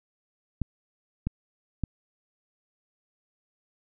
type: clicks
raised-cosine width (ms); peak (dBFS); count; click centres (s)
5; -15; 3; 0.617 / 1.27 / 1.837
effects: none